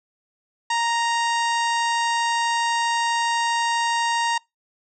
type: harmonic tone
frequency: 932.3 Hz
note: A#5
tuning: in tune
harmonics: 1 / 2 / 3 / 4 / 5 / 6 / 7 / 8 / 9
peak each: -21 / -27 / -31 / -33 / -35 / -37 / -38 / -39 / -40 dBFS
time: 0.7-4.38 s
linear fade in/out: 5 ms
effects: noise-tail reverb RT60 0.2 s tail -26 dB re dry